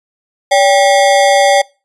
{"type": "ring-modulated tone", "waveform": "square", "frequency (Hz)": 681, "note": "F5", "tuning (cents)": -44, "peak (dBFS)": -4, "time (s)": [0.51, 1.62], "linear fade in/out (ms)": 10, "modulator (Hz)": 112, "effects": ["noise-tail reverb RT60 0.3 s tail -24 dB re dry", "resampled to 22050 Hz"]}